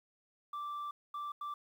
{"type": "tone bursts at uneven times", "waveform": "sine", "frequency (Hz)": 1172, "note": "D6", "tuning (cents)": -4, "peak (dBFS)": -35, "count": 3, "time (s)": [[0.53, 0.91], [1.14, 1.32], [1.41, 1.54]], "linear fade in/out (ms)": 5, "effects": ["tanh soft clip ceiling -37 dBFS", "11-bit"]}